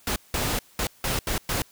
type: noise bursts at uneven times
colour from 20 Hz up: pink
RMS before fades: -26 dBFS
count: 6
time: 0.07-0.16 / 0.34-0.59 / 0.79-0.87 / 1.04-1.19 / 1.27-1.38 / 1.49-1.62 s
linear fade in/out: 2 ms
effects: white hiss -56 dBFS RMS until 1.71 s